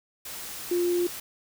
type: tone in noise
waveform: sine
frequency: 351.2 Hz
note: F4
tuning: 10 cents sharp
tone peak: -22 dBFS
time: 0.71-1.07 s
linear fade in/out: 5 ms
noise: white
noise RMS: -38 dBFS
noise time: 0.25-1.2 s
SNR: +13 dB
effects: none